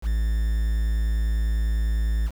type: tone with quantisation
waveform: triangle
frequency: 55 Hz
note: A1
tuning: in tune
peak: -18 dBFS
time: 0.02-2.31 s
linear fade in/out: 50 ms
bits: 7
effects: none